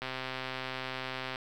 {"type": "click train", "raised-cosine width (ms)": 0.3, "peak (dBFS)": -20, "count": 175, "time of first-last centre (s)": [0.02, 1.358], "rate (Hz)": 130, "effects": ["9-bit"]}